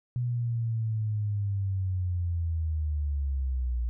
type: linear sweep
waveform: sine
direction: down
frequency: 123.47 to 58.27 Hz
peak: -26 dBFS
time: 0.16-3.89 s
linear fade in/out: 0 ms
effects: none